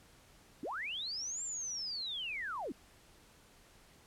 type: linear two-way sweep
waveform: sine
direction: up then down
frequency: 213.8 to 7459 to 213.8 Hz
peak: -37 dBFS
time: 0.63-2.72 s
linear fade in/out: 2 ms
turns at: 1.43 s
effects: pink hiss -62 dBFS RMS until 4.06 s + low-pass 12000 Hz 12 dB/octave